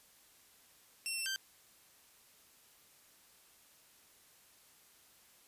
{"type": "tone with pitch steps", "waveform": "15% pulse", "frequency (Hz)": [2712, 2697, 1564], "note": ["E7", "E7", "G6"], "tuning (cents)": [49, 39, -4], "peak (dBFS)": -29, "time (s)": [1.06, 1.36], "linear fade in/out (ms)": 0, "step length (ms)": 100, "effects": ["white hiss -64 dBFS RMS until 5.47 s", "resampled to 32000 Hz"]}